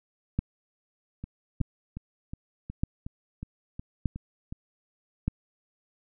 two click trains, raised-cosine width 5 ms, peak -24 / -13 dBFS, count 10 / 5, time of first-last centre 1.24-4.525 / 0.39-5.28 s, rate 2.74 / 0.818 Hz, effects none

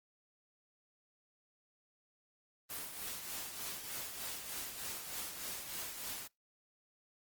white noise with tremolo, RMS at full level -41 dBFS, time 2.69-6.28 s, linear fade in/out 20 ms, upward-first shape triangle, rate 3.3 Hz, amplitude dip 55%, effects noise-tail reverb RT60 0.2 s tail -24 dB re dry + Opus 24 kbps

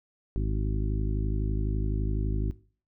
harmonic tone with a mistuned harmonic, 51.91 Hz, G#1, in tune, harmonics 1 / 2 / 3 / 4 / 5 / 6 / 7, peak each -26 / -32 / -38 / -39 / -40 / -41 / -41 dBFS, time 0.36-2.51 s, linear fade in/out 0 ms, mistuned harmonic 7, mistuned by +50 cents, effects noise-tail reverb RT60 0.4 s tail -18 dB re dry

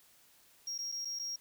triangle tone with dropouts, 5600 Hz, F8, 4 cents sharp, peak -35 dBFS, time 0.67-1.36 s, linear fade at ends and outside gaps 5 ms, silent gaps 0.78-0.787 / 0.918-0.922 / 1.049-1.053 / 1.19-1.195 s, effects white hiss -64 dBFS RMS until 1.4 s

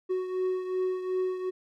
triangle beating tone pair, 370 / 372.7 Hz, F#4 / F#4, 0 / +13 cents, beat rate 2.7 Hz, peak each -26 / -33 dBFS, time 0.09-1.51 s, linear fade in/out 20 ms, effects none

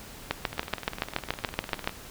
two click trains, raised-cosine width 0.3 ms, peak -9 / -19 dBFS, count 12 / 28, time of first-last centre 0.31-1.875 / 0.53-1.894 s, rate 7.03 / 19.8 Hz, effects pink hiss -45 dBFS RMS until 2.1 s

